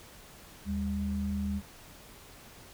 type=tone pair together; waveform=sine; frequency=77.78 / 200.5 Hz; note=D#2 / G3; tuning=0 / +39 cents; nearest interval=octave + major third; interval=1639 cents; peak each=-34 / -31 dBFS; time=0.65-1.62 s; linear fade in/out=50 ms; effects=pink hiss -52 dBFS RMS until 2.73 s